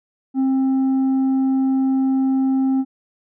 sine tone with tanh clipping, 265.4 Hz, C4, 25 cents sharp, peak -16 dBFS, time 0.34-2.85 s, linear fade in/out 50 ms, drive 4 dB, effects none

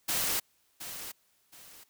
white noise with echo, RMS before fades -30 dBFS, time 0.08-0.4 s, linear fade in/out 10 ms, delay 720 ms, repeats 2, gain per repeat -11 dB, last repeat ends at 1.84 s, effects white hiss -70 dBFS RMS until 1.89 s

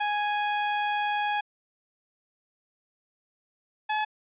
sawtooth tone pair in turn, 830.6 / 854 Hz, G#5 / G#5, 0 / +48 cents, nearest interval unison, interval 48 cents, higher second, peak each -21 dBFS, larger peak neither, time 0-1.41 / 3.89-4.05 s, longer first, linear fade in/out 10 ms, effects resampled to 8000 Hz

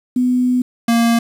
sine / square tone pair in turn, 250 / 232.5 Hz, B3 / A#3, +21 / -4 cents, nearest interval minor second, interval 125 cents, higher first, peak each -12 dBFS, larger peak neither, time 0.16-0.62 / 0.88-1.19 s, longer first, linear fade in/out 5 ms, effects resampled to 32000 Hz + 7-bit

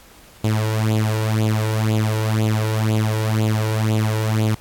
sawtooth tone with flanger, 109.1 Hz, A2, 14 cents flat, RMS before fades -19 dBFS, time 0.44-4.55 s, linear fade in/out 5 ms, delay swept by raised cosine 0.27 to 2.17 ms, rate 2 Hz, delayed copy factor +0.75, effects pink hiss -47 dBFS RMS until 4.6 s + AAC 64 kbps

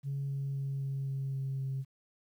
sine tone with pitch steps, 139 / 138.2 / 137.4 / 136.61 / 135.83 / 135.04 / 134.27 Hz, C#3 / C#3 / C#3 / C#3 / C#3 / C#3 / C3, +5 / -5 / -15 / -25 / -35 / -45 / +45 cents, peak -31 dBFS, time 0.03-1.85 s, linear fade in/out 50 ms, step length 260 ms, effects tanh soft clip ceiling -29 dBFS + 11-bit

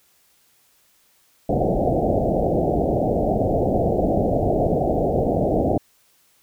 white low-pass noise, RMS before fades -20 dBFS, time 1.49-5.78 s, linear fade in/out 5 ms, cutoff 750 Hz, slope 96 dB/octave, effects white hiss -60 dBFS RMS until 6.42 s

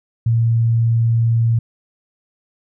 sine tone, 115.3 Hz, A#2, 19 cents flat, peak -12 dBFS, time 0.26-1.59 s, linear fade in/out 5 ms, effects none

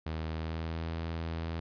sawtooth tone with pitch glide, 79.5 to 82.16 Hz, D#2 to E2, +38 to -5 cents, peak -30 dBFS, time 0.06-1.6 s, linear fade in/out 5 ms, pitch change +57 cents, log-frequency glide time 0.29-0.84 s, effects resampled to 11025 Hz

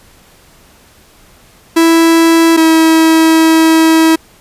45% pulse tone pair in turn, 329.6 / 322.6 Hz, E4 / E4, 0 / -37 cents, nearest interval unison, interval 37 cents, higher first, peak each -5 dBFS, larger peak neither, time 1.76-2.57 / 2.57-4.16 s, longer second, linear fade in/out 10 ms, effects pink hiss -44 dBFS RMS until 4.4 s + resampled to 32000 Hz

